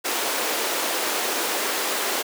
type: high-pass noise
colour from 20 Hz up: pink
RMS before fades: -25 dBFS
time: 0.04-2.23 s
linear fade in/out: 20 ms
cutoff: 340 Hz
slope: 24 dB/octave
effects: none